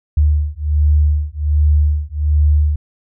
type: beating tone pair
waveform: sine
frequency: 74.1 / 75.4 Hz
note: D2 / D2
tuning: +16 / +46 cents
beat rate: 1.3 Hz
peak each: -14 dBFS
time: 0.17-2.76 s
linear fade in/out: 5 ms
effects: none